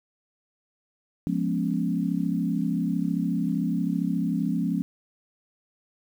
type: chord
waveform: sine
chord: C# dominant seventh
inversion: first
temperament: equal with one note detuned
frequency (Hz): 174.61 / 207.7 / 241.9 / 277.2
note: E#3 / G#3 / B3 / C#4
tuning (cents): 0 / 0 / -36 / 0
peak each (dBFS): -27 / -29 / -30 / -29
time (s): 1.27-4.82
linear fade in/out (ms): 0
effects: 9-bit